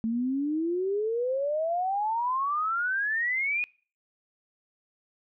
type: exponential sweep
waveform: sine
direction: up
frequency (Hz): 220 to 2489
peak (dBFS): -25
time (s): 0.04-3.64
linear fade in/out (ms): 0
effects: noise-tail reverb RT60 0.4 s tail -24 dB re dry